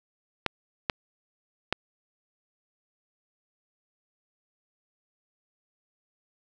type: clicks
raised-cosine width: 0.3 ms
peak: -8 dBFS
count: 3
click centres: 0.463 / 0.898 / 1.726 s
effects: none